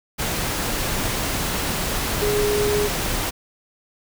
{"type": "tone in noise", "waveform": "sine", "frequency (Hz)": 415.3, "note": "G#4", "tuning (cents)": 0, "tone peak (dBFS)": -19, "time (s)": [2.21, 2.88], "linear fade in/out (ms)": 20, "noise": "pink", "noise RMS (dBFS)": -24, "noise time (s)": [0.18, 3.31], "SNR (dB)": 2, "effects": []}